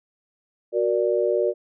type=chord; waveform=sine; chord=Gb augmented; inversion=none; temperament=equal with one note detuned; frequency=370 / 470.2 / 587.3 Hz; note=Gb4 / Bb4 / D5; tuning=0 / +15 / 0 cents; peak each=-23 dBFS; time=0.72-1.54 s; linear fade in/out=50 ms; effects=none